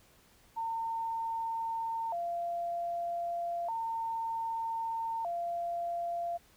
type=tone with vibrato; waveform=sine; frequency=791 Hz; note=G5; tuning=15 cents sharp; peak=-32 dBFS; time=0.56-6.38 s; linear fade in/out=20 ms; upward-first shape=square; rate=0.32 Hz; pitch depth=240 cents each way; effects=pink hiss -63 dBFS RMS until 6.56 s